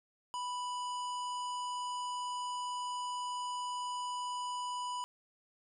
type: harmonic tone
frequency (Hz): 987.8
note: B5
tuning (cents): 0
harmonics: 1 / 3 / 5 / 7 / 9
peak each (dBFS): -36 / -46 / -53 / -52 / -55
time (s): 0.34-5.04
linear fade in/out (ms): 0
effects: none